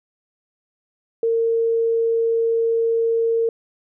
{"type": "tone", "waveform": "sine", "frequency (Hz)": 457.6, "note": "A#4", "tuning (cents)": -32, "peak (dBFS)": -16, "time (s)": [1.23, 3.49], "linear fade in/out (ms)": 2, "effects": []}